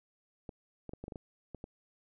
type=clicks; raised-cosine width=2 ms; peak=-29 dBFS; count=9; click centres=0.492 / 0.893 / 0.935 / 1.04 / 1.081 / 1.122 / 1.158 / 1.547 / 1.641 s; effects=none